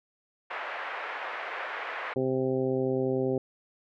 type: band-pass noise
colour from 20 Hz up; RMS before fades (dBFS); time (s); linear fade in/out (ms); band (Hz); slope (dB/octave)
white; -36; 0.5-2.14; 10; 500 to 2100; 24
type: harmonic tone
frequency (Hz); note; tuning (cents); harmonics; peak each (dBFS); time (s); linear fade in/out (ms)
130.7; C3; -1; 1 / 2 / 3 / 4 / 5 / 6; -34 / -31 / -28 / -32 / -42 / -43; 2.16-3.38; 2
effects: none